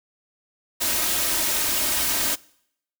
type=noise with comb filter; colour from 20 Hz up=white; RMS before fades=-23 dBFS; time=0.8-2.36 s; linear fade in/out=20 ms; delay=3.2 ms; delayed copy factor=+0.55; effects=noise-tail reverb RT60 0.7 s tail -23 dB re dry